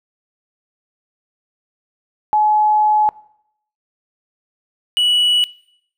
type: tone pair in turn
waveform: sine / triangle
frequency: 850 / 2941 Hz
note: G#5 / F#7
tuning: +40 / -11 cents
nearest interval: octave + major sixth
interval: 2149 cents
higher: second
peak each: -11 dBFS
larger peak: neither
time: 2.33-3.09 / 4.97-5.44 s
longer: first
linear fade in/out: 0 ms
effects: noise-tail reverb RT60 0.7 s tail -21 dB re dry